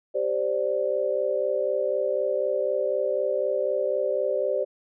sine chord, G suspended fourth, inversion none, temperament equal, 392 / 523.3 / 587.3 Hz, G4 / C5 / D5, 0 / 0 / 0 cents, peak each -29 / -26 / -26 dBFS, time 0.14-4.65 s, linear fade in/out 20 ms, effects none

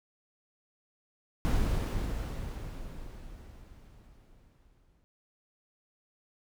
brown noise with exponential decay, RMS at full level -26 dBFS, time 1.45-5.04 s, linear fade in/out 0 ms, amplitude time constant 780 ms, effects none

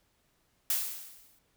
blue noise with exponential decay, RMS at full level -27 dBFS, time 0.7-1.39 s, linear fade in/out 2 ms, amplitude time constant 150 ms, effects pink hiss -72 dBFS RMS until 1.56 s

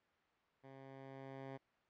10% pulse tone with level ramp, 134.7 Hz, C#3, 49 cents flat, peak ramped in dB -47 to -38 dBFS, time 0.63-1.58 s, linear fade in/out 20 ms, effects white hiss -74 dBFS RMS until 1.89 s + low-pass 2000 Hz 12 dB/octave

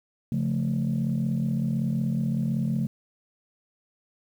sine chord, Db augmented, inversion none, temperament equal, 138.59 / 174.61 / 220 Hz, Db3 / F3 / A3, 0 / 0 / 0 cents, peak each -26 / -28 / -26 dBFS, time 0.32-2.87 s, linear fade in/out 2 ms, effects tanh soft clip ceiling -18 dBFS + 9-bit

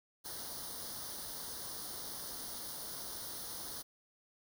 white noise with comb filter, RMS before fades -44 dBFS, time 0.24-3.83 s, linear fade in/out 20 ms, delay 0.2 ms, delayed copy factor +0.85, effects none

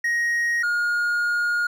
triangle tone pair in turn, 1880 / 1428.3 Hz, A#6 / F6, +14 / +38 cents, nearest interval perfect fourth, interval 476 cents, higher first, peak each -18 dBFS, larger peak neither, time 0.04-0.63 / 0.63-1.67 s, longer second, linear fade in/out 5 ms, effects none

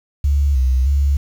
sine tone with pitch steps, 70.9 / 64.4 / 70.3 Hz, C#2 / C2 / C#2, +40 / -27 / +25 cents, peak -12 dBFS, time 0.24-1.17 s, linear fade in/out 5 ms, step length 310 ms, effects 7-bit

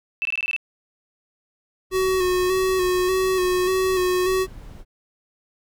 sine tone bursts, 2644 Hz, E7, 5 cents sharp, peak -21 dBFS, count 7, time 0.22-0.564 s, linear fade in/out 0 ms, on 32 ms, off 20 ms
brown noise, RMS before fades -39 dBFS, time 1.9-4.85 s, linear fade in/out 50 ms
square tone with vibrato, 370 Hz, F#4, in tune, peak -19 dBFS, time 1.91-4.47 s, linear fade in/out 50 ms, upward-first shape square, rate 1.7 Hz, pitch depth 27 cents each way
effects none

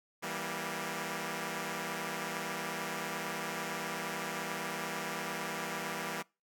5% pulse chord, E diminished, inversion none, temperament equal with one note detuned, 164.81 / 196 / 236.5 Hz, E3 / G3 / Bb3, 0 / 0 / +25 cents, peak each -29 dBFS, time 0.22-6.23 s, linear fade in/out 20 ms, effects noise-tail reverb RT60 0.3 s tail -26 dB re dry

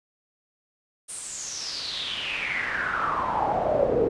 brown noise with band-pass filter sweep, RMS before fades -27 dBFS, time 1.08-4.09 s, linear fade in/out 20 ms, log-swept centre 9500 to 430 Hz, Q 6.8, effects resampled to 24000 Hz

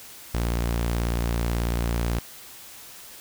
sawtooth tone, 58.27 Hz, A#1, in tune, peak -19 dBFS, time 0.34-2.19 s, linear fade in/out 5 ms, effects white hiss -44 dBFS RMS until 3.2 s

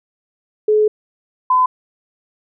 sine tone pair in turn, 426.5 / 1014.4 Hz, G#4 / B5, +46 / +46 cents, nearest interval octave + minor third, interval 1500 cents, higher second, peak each -10 dBFS, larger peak neither, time 0.68-0.88 / 1.5-1.66 s, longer first, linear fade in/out 5 ms, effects none

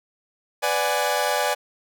sawtooth chord, G# half-diminished seventh, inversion first, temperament equal with one note detuned, 498.2 / 587.3 / 740 / 830.6 Hz, B4 / D5 / F#5 / G#5, +15 / 0 / 0 / 0 cents, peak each -24 / -21 / -25 / -21 dBFS, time 0.62-1.55 s, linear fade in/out 20 ms, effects none

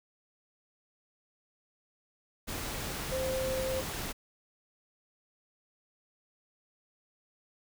sine tone in noise, 523.3 Hz, C5, in tune, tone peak -31 dBFS, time 3.11-3.82 s, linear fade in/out 20 ms, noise pink, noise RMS -37 dBFS, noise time 2.47-4.13 s, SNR +3 dB, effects none

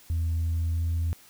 sine tone with pitch glide, 82.41 to 83.18 Hz, E2 to E2, 0 to +16 cents, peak -22 dBFS, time 0.1-1.13 s, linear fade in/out 0 ms, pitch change +16 cents, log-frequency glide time 0.34-0.89 s, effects tanh soft clip ceiling -22 dBFS + white hiss -54 dBFS RMS until 1.29 s

